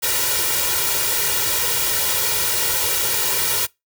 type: noise with comb filter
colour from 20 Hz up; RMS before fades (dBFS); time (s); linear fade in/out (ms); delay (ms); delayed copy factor
white; -20; 0.02-3.67; 20; 2.1; +0.9
effects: noise-tail reverb RT60 0.2 s tail -24 dB re dry + high-pass 60 Hz 12 dB/octave